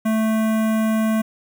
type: tone with notch filter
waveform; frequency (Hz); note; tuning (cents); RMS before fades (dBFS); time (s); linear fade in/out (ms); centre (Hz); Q
square; 220; A3; 0; -19; 0.05-1.22; 10; 4500; 0.64
effects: 9-bit